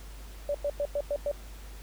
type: tone bursts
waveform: sine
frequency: 577 Hz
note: D5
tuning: 31 cents flat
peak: -26 dBFS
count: 6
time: 0.49-1.315 s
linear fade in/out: 2 ms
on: 55 ms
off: 99 ms
effects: added 50 Hz sine -42 dBFS peak until 1.82 s + pink hiss -52 dBFS RMS until 1.82 s